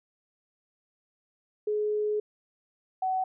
sine tone pair in turn, 421.9 / 751.7 Hz, G#4 / F#5, +27 / +27 cents, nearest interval minor seventh, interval 1000 cents, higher second, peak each -25 dBFS, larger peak neither, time 1.67-2.2 / 3.02-3.24 s, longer first, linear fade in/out 5 ms, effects none

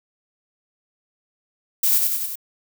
violet noise with echo, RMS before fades -18 dBFS, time 1.83-1.98 s, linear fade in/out 5 ms, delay 94 ms, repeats 4, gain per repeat -3 dB, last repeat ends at 2.356 s, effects none

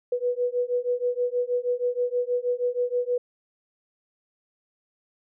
sine beating tone pair, 487.7 / 494 Hz, B4 / B4, -22 / 0 cents, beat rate 6.3 Hz, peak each -26 dBFS, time 0.12-3.18 s, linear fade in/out 5 ms, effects none

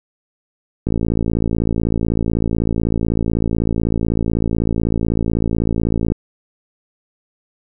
click train, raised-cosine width 3 ms, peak -5 dBFS, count 295, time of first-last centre 0.87-6.12 s, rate 56 Hz, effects none

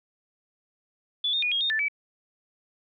sine tone with pitch steps, 3449 / 3664 / 2454 / 3263 / 3675 / 1760 / 2298 Hz, A7 / A#7 / D#7 / G#7 / A#7 / A6 / D7, -35 / -31 / -25 / -31 / -25 / 0 / -38 cents, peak -23 dBFS, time 1.24-1.884 s, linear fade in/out 5 ms, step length 92 ms, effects none

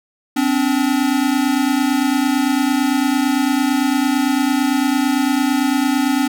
square tone pair together, 258 / 286.9 Hz, C4 / D4, -24 / -40 cents, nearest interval major second, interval 184 cents, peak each -18 dBFS, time 0.36-6.28 s, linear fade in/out 10 ms, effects none

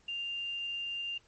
sine tone with quantisation, 2794 Hz, F7, in tune, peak -34 dBFS, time 0.08-1.18 s, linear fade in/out 5 ms, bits 10, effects pink hiss -66 dBFS RMS until 1.27 s + MP3 32 kbps

